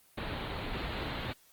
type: low-pass noise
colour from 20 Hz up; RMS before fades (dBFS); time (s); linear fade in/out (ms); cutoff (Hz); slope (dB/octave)
pink; -37; 0.17-1.33; 10; 4300; 96
effects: white hiss -63 dBFS RMS until 1.52 s + Opus 24 kbps